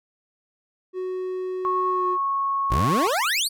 triangle tone with pitch glide, 370 to 363.4 Hz, F#4 to F#4, 0 to -31 cents, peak -24 dBFS, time 0.93-2.18 s, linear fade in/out 50 ms, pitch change -31 cents, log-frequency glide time 1.9-2.06 s
sine tone, 1100 Hz, C#6, 14 cents flat, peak -21 dBFS, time 1.65-3.07 s, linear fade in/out 0 ms
25% pulse exponential sweep, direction up, 48.96 to 4852 Hz, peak -17 dBFS, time 2.7-3.49 s, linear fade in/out 20 ms
effects none

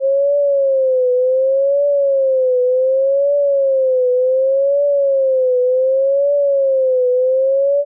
sine tone with vibrato, 535 Hz, C5, 38 cents sharp, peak -11 dBFS, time 0-7.85 s, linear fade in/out 50 ms, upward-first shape triangle, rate 0.67 Hz, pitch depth 130 cents each way, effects none

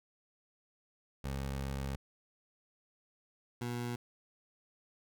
20% pulse tone pair in turn, 67.9 / 120.57 Hz, C#2 / B2, -35 / -41 cents, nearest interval minor seventh, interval 994 cents, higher second, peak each -31 / -31 dBFS, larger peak neither, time 1.24-1.96 / 3.61-3.96 s, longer first, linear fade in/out 5 ms, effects none

